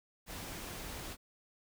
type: noise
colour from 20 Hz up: pink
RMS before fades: -44 dBFS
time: 0.26-1.17 s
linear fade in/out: 50 ms
effects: none